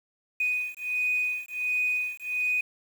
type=beating tone pair; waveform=sine; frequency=2489 / 2490.4 Hz; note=D#7 / D#7; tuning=0 / +1 cents; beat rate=1.4 Hz; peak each=-28 dBFS; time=0.4-2.61 s; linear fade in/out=5 ms; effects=tanh soft clip ceiling -18 dBFS + 8-bit